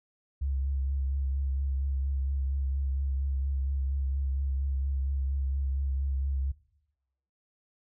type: tone with vibrato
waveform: sine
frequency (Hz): 68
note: C#2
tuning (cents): -33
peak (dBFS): -27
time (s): 0.41-6.52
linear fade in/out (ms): 10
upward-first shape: triangle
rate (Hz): 4.3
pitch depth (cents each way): 39
effects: noise-tail reverb RT60 0.9 s tail -19 dB re dry